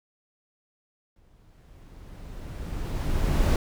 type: noise with exponential growth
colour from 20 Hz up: brown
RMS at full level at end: -19 dBFS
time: 1.16-3.56 s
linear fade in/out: 2 ms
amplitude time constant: 520 ms
effects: none